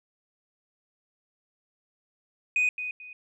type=tone with echo; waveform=sine; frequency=2491 Hz; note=D#7; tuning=1 cent sharp; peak=-19 dBFS; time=2.56-2.69 s; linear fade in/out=2 ms; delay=220 ms; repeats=2; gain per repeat=-11 dB; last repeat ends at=3.13 s; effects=tanh soft clip ceiling -19 dBFS